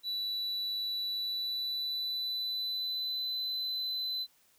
triangle tone with pitch glide, 3951 to 4027 Hz, B7 to B7, 0 to +33 cents, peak -31 dBFS, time 0.03-4.27 s, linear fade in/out 50 ms, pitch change +33 cents, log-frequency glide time 1.09-3.54 s, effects white hiss -67 dBFS RMS until 4.58 s

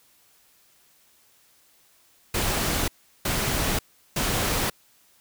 pink noise bursts, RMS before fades -25 dBFS, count 3, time 2.34-4.7 s, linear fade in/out 5 ms, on 540 ms, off 370 ms, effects white hiss -60 dBFS RMS until 5.2 s

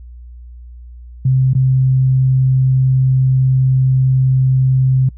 sine tone with dropouts, 130.81 Hz, C3, in tune, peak -9 dBFS, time 1.25-5.09 s, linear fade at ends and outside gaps 5 ms, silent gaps 1.534-1.55 s, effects noise-tail reverb RT60 0.1 s tail -25 dB re dry + added 60 Hz sine -32 dBFS peak until 5.17 s

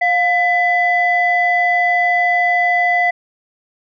sine tone pair together, 706.7 / 2000 Hz, F5 / B6, +20 / +21 cents, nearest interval octave + tritone, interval 1801 cents, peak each -14 dBFS, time 0.01-3.11 s, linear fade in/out 10 ms, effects tanh soft clip ceiling -5 dBFS

